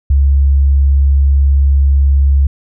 sine tone, 69.2 Hz, C#2, 2 cents flat, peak -6 dBFS, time 0.1-2.47 s, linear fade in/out 5 ms, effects none

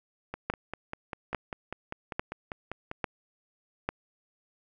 two click trains, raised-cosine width 0.5 ms, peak -13 / -20 dBFS, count 5 / 14, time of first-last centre 0.5-3.89 / 0.34-2.914 s, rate 1.18 / 5.05 Hz, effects none

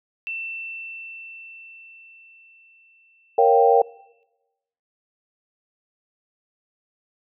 sine tone with exponential decay, 2680 Hz, E7, 28 cents sharp, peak -26 dBFS, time 0.27-4.23 s, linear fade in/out 0 ms, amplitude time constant 860 ms
sine chord, G half-diminished seventh, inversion first, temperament equal, 466.2 / 554.4 / 698.5 / 784 Hz, Bb4 / Db5 / F5 / G5, 0 / 0 / 0 / 0 cents, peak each -16 / -21 / -21 / -17 dBFS, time 3.38-3.82 s, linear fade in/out 5 ms
effects noise-tail reverb RT60 1.0 s tail -23 dB re dry

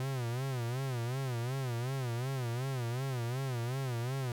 45% pulse tone with vibrato, 125.9 Hz, B2, 34 cents sharp, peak -33 dBFS, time 0-4.32 s, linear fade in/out 2 ms, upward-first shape sine, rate 2.7 Hz, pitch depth 140 cents each way, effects none

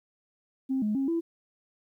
sine tone with pitch steps, 264.9 / 211.4 / 270.9 / 333.7 Hz, C4 / G#3 / C#4 / E4, +22 / +31 / -40 / +21 cents, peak -24 dBFS, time 0.69-1.21 s, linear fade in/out 20 ms, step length 130 ms, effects tanh soft clip ceiling -20 dBFS + 11-bit

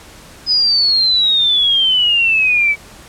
sine exponential sweep, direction down, 5060 to 2275 Hz, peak -10 dBFS, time 0.46-2.76 s, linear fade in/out 50 ms, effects pink hiss -39 dBFS RMS until 3.08 s + low-pass 11000 Hz 12 dB/octave

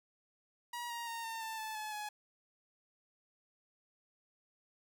sawtooth tone with pitch steps, 958 / 940.5 / 923.2 / 906.3 / 889.7 / 873.4 / 857.4 / 841.7 Hz, A#5 / A#5 / A#5 / A#5 / A5 / A5 / A5 / G#5, +47 / +15 / -17 / -49 / +19 / -13 / -45 / +23 cents, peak -36 dBFS, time 0.73-2.09 s, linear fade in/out 5 ms, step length 170 ms, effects none

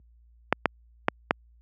clicks, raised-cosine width 0.5 ms, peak -3 dBFS, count 4, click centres 0.526 / 0.657 / 1.084 / 1.309 s, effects added 58 Hz sine -38 dBFS peak until 1.61 s + high-pass 150 Hz 12 dB/octave

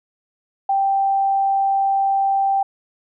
sine tone, 784 Hz, G5, in tune, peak -15 dBFS, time 0.69-2.63 s, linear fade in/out 5 ms, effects none

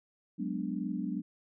sine chord, G# half-diminished seventh, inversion third, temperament equal, 185 / 207.7 / 246.9 / 293.7 Hz, F#3 / G#3 / B3 / D4, 0 / 0 / 0 / 0 cents, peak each -37 / -37 / -38 / -38 dBFS, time 0.38-1.22 s, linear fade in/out 20 ms, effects none

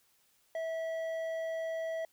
triangle tone with hard clipping, 651 Hz, E5, 22 cents flat, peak -35 dBFS, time 0.55-2.05 s, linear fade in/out 2 ms, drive 10 dB, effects white hiss -70 dBFS RMS until 2.12 s

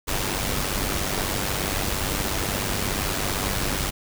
pink noise with amplitude modulation, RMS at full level -23 dBFS, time 0.07-3.91 s, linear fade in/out 20 ms, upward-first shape sine, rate 97.7 Hz, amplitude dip 60%, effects none

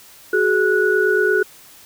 sine tone cluster, 374.3 / 423 / 1469 Hz, F#4 / G#4 / F#6, +20 / +32 / -13 cents, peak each -18 dBFS, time 0.33-1.43 s, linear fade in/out 5 ms, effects white hiss -45 dBFS RMS until 1.85 s

